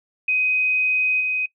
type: tone with level steps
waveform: sine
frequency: 2512 Hz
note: D#7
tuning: 16 cents sharp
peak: -17 / -20 dBFS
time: 0.28-1.46 s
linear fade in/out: 5 ms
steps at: 1.2 s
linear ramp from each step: 10 ms
effects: noise-tail reverb RT60 0.1 s tail -21 dB re dry